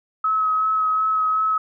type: tone with vibrato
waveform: sine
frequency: 1282 Hz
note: E6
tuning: 49 cents flat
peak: -17 dBFS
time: 0.24-1.58 s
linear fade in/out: 5 ms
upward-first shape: sine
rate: 2.7 Hz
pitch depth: 15 cents each way
effects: none